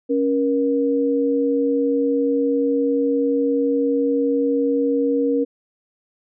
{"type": "tone pair together", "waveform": "sine", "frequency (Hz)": [277.2, 474.3], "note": ["C#4", "A#4"], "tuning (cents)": [0, 30], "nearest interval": "major sixth", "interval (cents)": 930, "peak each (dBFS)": [-19, -19], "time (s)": [0.09, 5.45], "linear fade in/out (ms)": 20, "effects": []}